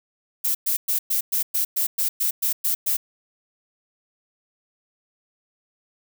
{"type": "noise bursts", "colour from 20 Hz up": "violet", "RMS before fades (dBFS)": -22, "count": 12, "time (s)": [0.44, 2.97], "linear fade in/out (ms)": 10, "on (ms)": 110, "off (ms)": 110, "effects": []}